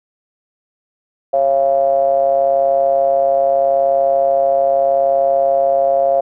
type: ring-modulated tone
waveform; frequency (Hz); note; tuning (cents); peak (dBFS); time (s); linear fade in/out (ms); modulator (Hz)
triangle; 70.4; C#2; +27; -6; 1.33-6.21; 10; 617
effects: none